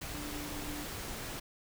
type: tone in noise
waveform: sine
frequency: 294.4 Hz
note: D4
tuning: 4 cents sharp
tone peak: -43 dBFS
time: 0.14-0.85 s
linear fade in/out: 10 ms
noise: pink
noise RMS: -41 dBFS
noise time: 0.01-1.4 s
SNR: -5 dB
effects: none